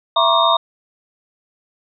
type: tone cluster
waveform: sine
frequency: 666 / 949 / 1078 / 1166 / 3688 Hz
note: E5 / A#5 / C#6 / D6 / A#7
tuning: +18 / +31 / -49 / -13 / -19 cents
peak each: -18 dBFS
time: 0.16-0.57 s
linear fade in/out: 5 ms
effects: none